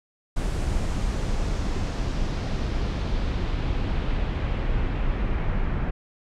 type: noise with low-pass filter sweep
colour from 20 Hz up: brown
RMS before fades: -25 dBFS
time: 0.36-5.91 s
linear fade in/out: 10 ms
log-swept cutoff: 9200 to 2000 Hz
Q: 1.3
effects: none

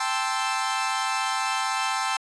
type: chord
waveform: sawtooth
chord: A minor seventh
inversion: third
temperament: equal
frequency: 784 / 880 / 1046.5 / 1318.5 Hz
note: G5 / A5 / C6 / E6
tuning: 0 / 0 / 0 / 0 cents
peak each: -26 dBFS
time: 0-2.17 s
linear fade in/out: 5 ms
effects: resampled to 22050 Hz

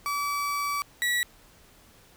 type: tone pair in turn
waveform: 35% pulse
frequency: 1149 / 1936.8 Hz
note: D6 / B6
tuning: -38 / -34 cents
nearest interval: major sixth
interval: 904 cents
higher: second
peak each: -25 / -22 dBFS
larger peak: second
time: 0.06-0.82 / 1.02-1.23 s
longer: first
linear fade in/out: 0 ms
effects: pink hiss -56 dBFS RMS until 2.16 s

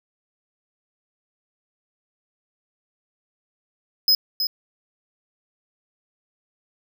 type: tone with echo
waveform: square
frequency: 5070 Hz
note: D#8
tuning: 32 cents sharp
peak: -14 dBFS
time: 4.08-4.15 s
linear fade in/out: 2 ms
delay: 320 ms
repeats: 1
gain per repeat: -7 dB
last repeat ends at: 4.47 s
effects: none

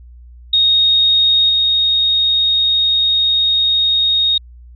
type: tone with level steps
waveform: sine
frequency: 3729 Hz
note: A#7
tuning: in tune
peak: -9 / -11 dBFS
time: 0.53-4.38 s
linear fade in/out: 5 ms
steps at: 1.49 s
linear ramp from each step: 10 ms
effects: added 60 Hz sine -36 dBFS peak until 4.75 s

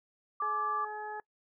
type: tone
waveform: sine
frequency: 1174.7 Hz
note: D6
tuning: in tune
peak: -30 dBFS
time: 0.4-0.85 s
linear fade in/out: 5 ms
type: harmonic tone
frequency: 424.3 Hz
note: G#4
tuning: 37 cents sharp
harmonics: 1 / 2 / 3 / 4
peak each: -44 / -39 / -50 / -44 dBFS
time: 0.42-1.2 s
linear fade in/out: 2 ms
effects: noise-tail reverb RT60 0.1 s tail -24 dB re dry

